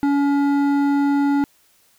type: tone with hard clipping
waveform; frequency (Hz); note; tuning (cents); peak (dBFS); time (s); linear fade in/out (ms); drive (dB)
triangle; 283; C#4; +36; -17; 0.03-1.44; 0; 14
effects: white hiss -58 dBFS RMS until 1.98 s